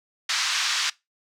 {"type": "band-pass noise", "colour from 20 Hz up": "white", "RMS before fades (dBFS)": -25, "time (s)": [0.29, 0.9], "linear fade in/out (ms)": 5, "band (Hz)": [1100, 5800], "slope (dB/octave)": 24, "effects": ["noise-tail reverb RT60 0.2 s tail -21 dB re dry"]}